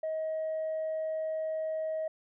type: tone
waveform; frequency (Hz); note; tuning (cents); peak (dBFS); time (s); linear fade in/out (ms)
sine; 633; D#5; +30; -29; 0.03-2.08; 5
effects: tanh soft clip ceiling -28 dBFS